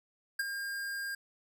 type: tone with ADSR envelope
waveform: square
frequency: 1609 Hz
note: G6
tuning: 45 cents sharp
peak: -28 dBFS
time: 0.39-1.15 s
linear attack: 7 ms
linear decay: 26 ms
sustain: -8 dB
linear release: 5 ms
effects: none